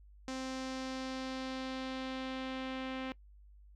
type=tone with low-pass filter sweep; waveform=sawtooth; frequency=261.6 Hz; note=C4; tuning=in tune; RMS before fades=-40 dBFS; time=0.28-3.12 s; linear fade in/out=0 ms; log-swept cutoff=6200 to 2900 Hz; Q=1.8; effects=noise-tail reverb RT60 0.1 s tail -21 dB re dry + added 50 Hz sine -55 dBFS peak until 3.75 s